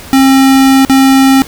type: tone with dropouts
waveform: square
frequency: 267.9 Hz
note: C4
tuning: 41 cents sharp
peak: -4 dBFS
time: 0.13-1.42 s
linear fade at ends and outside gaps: 0 ms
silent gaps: 0.85-0.897 s
effects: pink hiss -30 dBFS RMS until 1.47 s